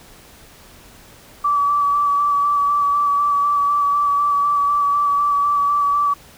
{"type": "tone with vibrato", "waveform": "sine", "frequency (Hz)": 1152, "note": "D6", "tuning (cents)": -34, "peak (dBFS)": -14, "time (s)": [1.44, 6.14], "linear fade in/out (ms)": 10, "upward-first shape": "square", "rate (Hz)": 4, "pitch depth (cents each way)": 15, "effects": ["pink hiss -45 dBFS RMS until 6.37 s"]}